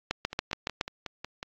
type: two click trains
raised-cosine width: 0.2 ms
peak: -9 / -18 dBFS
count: 6 / 7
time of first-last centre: 0.11-0.811 / 0.33-1.429 s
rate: 7.13 / 5.46 Hz
effects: low-pass 5000 Hz 12 dB/octave + AAC 32 kbps